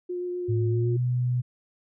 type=tone with vibrato; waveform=sine; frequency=356.9 Hz; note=F4; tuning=38 cents sharp; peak=-28 dBFS; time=0.09-0.97 s; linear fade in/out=10 ms; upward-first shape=sine; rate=7.9 Hz; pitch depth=10 cents each way
type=tone with pitch glide; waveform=sine; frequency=109.8 to 123.96 Hz; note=A2 to B2; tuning=-3 to +7 cents; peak=-22 dBFS; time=0.48-1.42 s; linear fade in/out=20 ms; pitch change=+210 cents; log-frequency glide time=0.67-0.99 s
effects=none